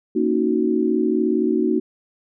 sine chord, D# minor seventh, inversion second, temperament equal, 233.1 / 277.2 / 311.1 / 370 Hz, A#3 / C#4 / D#4 / F#4, 0 / 0 / 0 / 0 cents, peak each -22 / -26 / -21 / -21 dBFS, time 0.15-1.8 s, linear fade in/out 10 ms, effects none

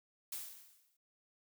blue noise with exponential decay, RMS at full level -40 dBFS, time 0.32-0.97 s, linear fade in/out 5 ms, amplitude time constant 140 ms, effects none

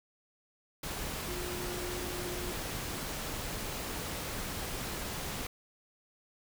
sine tone in noise, 357.1 Hz, F4, 39 cents sharp, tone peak -40 dBFS, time 1.28-2.52 s, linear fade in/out 5 ms, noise pink, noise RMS -38 dBFS, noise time 0.83-5.47 s, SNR -5 dB, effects none

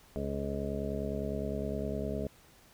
harmonic tone, 69.8 Hz, C#2, 13 cents sharp, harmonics 1 / 2 / 3 / 4 / 6 / 7 / 8 / 9, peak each -39 / -41 / -38 / -42 / -39 / -44 / -45 / -40 dBFS, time 0.16-2.27 s, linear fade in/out 0 ms, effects pink hiss -60 dBFS RMS until 2.73 s

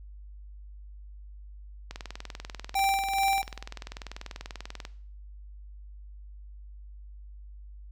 click train, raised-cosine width 0.2 ms, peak -21 dBFS, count 61, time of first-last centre 1.91-4.851 s, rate 20.4 Hz
square tone with tremolo, 783 Hz, G5, 2 cents flat, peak -23 dBFS, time 2.75-3.42 s, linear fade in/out 5 ms, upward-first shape sine, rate 2.4 Hz, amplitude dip 55%
effects noise-tail reverb RT60 0.5 s tail -17 dB re dry + added 50 Hz sine -43 dBFS peak until 7.91 s

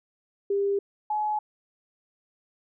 sine tone pair in turn, 399.4 / 848.3 Hz, G4 / G#5, +32 / +36 cents, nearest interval octave + minor second, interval 1304 cents, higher second, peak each -22 / -24 dBFS, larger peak first, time 0.5-0.79 / 1.1-1.39 s, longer neither, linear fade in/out 5 ms, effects none

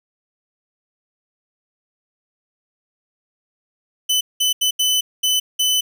sawtooth tone bursts at uneven times, 3013 Hz, F#7, 31 cents sharp, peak -12 dBFS, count 6, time 4.09-4.21 / 4.4-4.53 / 4.61-4.71 / 4.79-5.01 / 5.23-5.4 / 5.59-5.81 s, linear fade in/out 10 ms, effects 9-bit

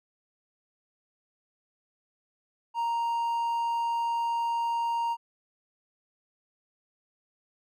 triangle tone, 932.3 Hz, A#5, in tune, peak -24 dBFS, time 2.74-5.17 s, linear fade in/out 50 ms, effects none

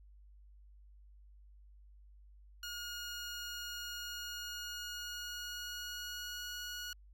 15% pulse tone with pitch glide, 1433 to 1453 Hz, F6 to F#6, +44 to -32 cents, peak -35 dBFS, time 2.63-6.93 s, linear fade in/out 2 ms, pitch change +24 cents, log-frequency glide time 3.97-6.51 s, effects added 50 Hz sine -56 dBFS peak until 7.13 s

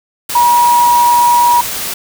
sine tone in noise, 960 Hz, B5, 49 cents flat, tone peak -6 dBFS, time 0.35-1.61 s, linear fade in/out 5 ms, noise white, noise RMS -20 dBFS, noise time 0.29-1.94 s, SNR +11 dB, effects none

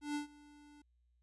square tone with ADSR envelope, 293.7 Hz, D4, in tune, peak -35 dBFS, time 0.01-0.82 s, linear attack 140 ms, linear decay 120 ms, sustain -23 dB, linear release 6 ms, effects added 60 Hz sine -70 dBFS peak until 1.22 s + resampled to 24000 Hz

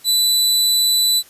sawtooth tone, 3981 Hz, B7, 13 cents sharp, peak -10 dBFS, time 0.04-1.23 s, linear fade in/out 50 ms, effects white hiss -47 dBFS RMS until 1.29 s + resampled to 32000 Hz

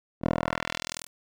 10% pulse tone with band-pass filter sweep, 40.9 Hz, E1, 13 cents flat, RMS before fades -30 dBFS, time 0.21-1.08 s, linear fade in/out 50 ms, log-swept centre 360 to 12000 Hz, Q 0.9, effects none

